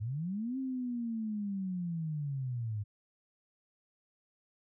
sine linear two-way sweep, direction up then down, 98.6 to 267.6 to 100.8 Hz, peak -33 dBFS, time 0-2.84 s, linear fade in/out 20 ms, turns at 0.58 s, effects none

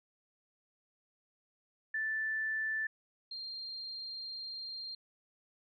sine tone pair in turn, 1760 / 4191 Hz, A6 / C8, 0 / +2 cents, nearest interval octave + minor third, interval 1502 cents, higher second, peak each -32 / -40 dBFS, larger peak first, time 1.94-2.87 / 3.31-4.95 s, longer second, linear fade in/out 5 ms, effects none

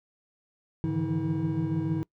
triangle tone cluster, 104.1 / 144.8 / 159.6 / 166.1 / 320.9 Hz, G#2 / D3 / D#3 / E3 / E4, +5 / -24 / +44 / +13 / -46 cents, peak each -34 / -30 / -30 / -32 / -28 dBFS, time 0.84-2.03 s, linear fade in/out 0 ms, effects noise-tail reverb RT60 0.1 s tail -23 dB re dry

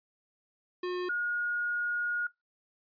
square / sine tone pair in turn, 360.4 / 1437 Hz, F#4 / F6, -45 / +49 cents, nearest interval 2 octaves, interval 2394 cents, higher second, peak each -32 / -28 dBFS, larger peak second, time 0.83-1.09 / 1.09-2.27 s, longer second, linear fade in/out 5 ms, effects noise-tail reverb RT60 0.2 s tail -23 dB re dry + resampled to 11025 Hz

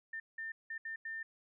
sine tone bursts at uneven times, 1800 Hz, A6, 39 cents sharp, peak -39 dBFS, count 5, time 0.13-0.2 / 0.38-0.52 / 0.7-0.78 / 0.85-0.96 / 1.05-1.23 s, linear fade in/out 5 ms, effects none

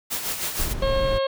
white noise with tremolo, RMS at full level -26 dBFS, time 0.1-0.74 s, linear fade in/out 20 ms, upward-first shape sine, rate 6.4 Hz, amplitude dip 55%
brown noise, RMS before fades -26 dBFS, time 0.58-1.19 s, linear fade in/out 20 ms
harmonic tone, 540 Hz, C#5, 45 cents flat, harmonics 1 / 2 / 3 / 4 / 5 / 6 / 7 / 8, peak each -21 / -30 / -37 / -42 / -41 / -35 / -44 / -38 dBFS, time 0.82-1.27 s, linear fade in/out 5 ms
effects none

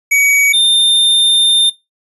square tone pair in turn, 2262 / 3613 Hz, C#7 / A7, +34 / +45 cents, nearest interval minor sixth, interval 811 cents, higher second, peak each -9 dBFS, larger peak neither, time 0.11-0.53 / 0.53-1.7 s, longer second, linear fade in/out 10 ms, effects noise-tail reverb RT60 0.2 s tail -18 dB re dry + resampled to 32000 Hz

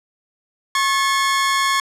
sawtooth tone pair together, 1089.2 / 1729 Hz, C#6 / A6, -31 / -31 cents, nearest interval minor sixth, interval 800 cents, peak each -13 / -19 dBFS, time 0.75-1.8 s, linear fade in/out 2 ms, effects low-pass 10000 Hz 12 dB/octave

